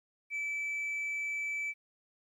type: tone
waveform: sine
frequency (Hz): 2311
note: D7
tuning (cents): -28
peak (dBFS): -30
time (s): 0.3-1.74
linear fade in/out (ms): 50
effects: tanh soft clip ceiling -32 dBFS + 12-bit